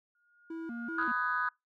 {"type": "tone with exponential growth", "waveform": "sine", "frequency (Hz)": 1428, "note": "F6", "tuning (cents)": 38, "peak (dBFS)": -32, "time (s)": [0.15, 1.03], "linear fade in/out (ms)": 2, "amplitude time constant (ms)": 190}
{"type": "tone with vibrato", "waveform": "triangle", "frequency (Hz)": 277.2, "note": "C#4", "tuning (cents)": 0, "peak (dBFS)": -35, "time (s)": [0.5, 1.12], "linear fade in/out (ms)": 5, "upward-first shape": "square", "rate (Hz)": 2.6, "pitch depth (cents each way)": 290}
{"type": "chord", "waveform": "sine", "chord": "G# minor seventh", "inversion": "first", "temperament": "just", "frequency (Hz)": [996.7, 1245.9, 1495.1, 1661.2], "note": ["B5", "D#6", "F#6", "G#6"], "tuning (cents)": [16, 2, 18, 0], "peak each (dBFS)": [-37, -32, -32, -37], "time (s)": [0.98, 1.49], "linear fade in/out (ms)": 5}
{"effects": ["noise-tail reverb RT60 0.2 s tail -26 dB re dry", "tanh soft clip ceiling -19 dBFS"]}